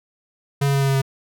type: tone with pitch steps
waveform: square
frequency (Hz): 140.3 / 139.25 / 138.21 / 137.17 / 136.15 / 135.13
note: C#3 / C#3 / C#3 / C#3 / C#3 / C#3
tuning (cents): +21 / +8 / -5 / -18 / -31 / -44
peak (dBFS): -17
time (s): 0.61-1.018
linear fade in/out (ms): 10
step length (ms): 68
effects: none